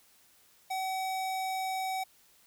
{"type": "tone", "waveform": "square", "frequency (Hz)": 758, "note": "F#5", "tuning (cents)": 42, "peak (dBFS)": -32, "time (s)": [0.7, 2.04], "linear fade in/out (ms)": 10, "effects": ["white hiss -63 dBFS RMS until 2.46 s"]}